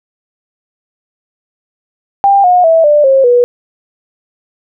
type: tone with pitch steps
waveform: sine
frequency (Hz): 795 / 720.6 / 653.2 / 592.1 / 536.8 / 486.6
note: G5 / F#5 / E5 / D5 / C5 / B4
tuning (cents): +24 / -46 / -16 / +14 / +44 / -26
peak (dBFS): -4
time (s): 2.24-3.44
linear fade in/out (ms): 0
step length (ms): 200
effects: none